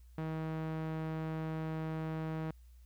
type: tone with low-pass filter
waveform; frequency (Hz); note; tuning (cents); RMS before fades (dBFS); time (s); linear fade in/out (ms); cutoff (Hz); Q
sawtooth; 158.9; D#3; +37; -38; 0.18-2.51; 2; 2000; 0.57
effects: added 60 Hz sine -54 dBFS peak until 2.85 s + white hiss -74 dBFS RMS until 2.85 s